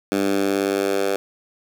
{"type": "tone with high-pass filter sweep", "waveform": "10% pulse", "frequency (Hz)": 98.5, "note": "G2", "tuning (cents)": 9, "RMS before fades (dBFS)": -21, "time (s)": [0.12, 1.16], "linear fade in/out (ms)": 0, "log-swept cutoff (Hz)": [250, 450], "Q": 2, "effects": []}